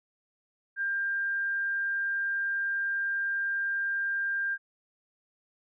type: tone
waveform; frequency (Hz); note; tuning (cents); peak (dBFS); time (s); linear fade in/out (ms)
sine; 1595; G6; +30; -27; 0.76-4.58; 50
effects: none